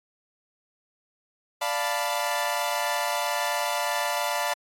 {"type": "chord", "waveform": "sawtooth", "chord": "B half-diminished seventh", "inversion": "first", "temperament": "equal", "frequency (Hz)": [587.3, 698.5, 880, 987.8], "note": ["D5", "F5", "A5", "B5"], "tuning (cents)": [0, 0, 0, 0], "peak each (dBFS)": -27, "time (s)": [1.61, 4.54], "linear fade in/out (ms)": 10, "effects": ["AAC 48 kbps"]}